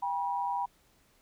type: tone pair together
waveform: sine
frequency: 797 / 968 Hz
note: G5 / B5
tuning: +28 / -35 cents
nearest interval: minor third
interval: 337 cents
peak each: -33 / -31 dBFS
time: 0.02-0.66 s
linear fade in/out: 10 ms
effects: pink hiss -66 dBFS RMS until 1.21 s